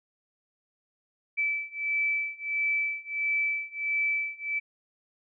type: beating tone pair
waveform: sine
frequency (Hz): 2313 / 2314.5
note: D7 / D7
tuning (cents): -27 / -26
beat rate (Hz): 1.5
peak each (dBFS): -30 / -29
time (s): 1.37-4.6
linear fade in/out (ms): 20
effects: none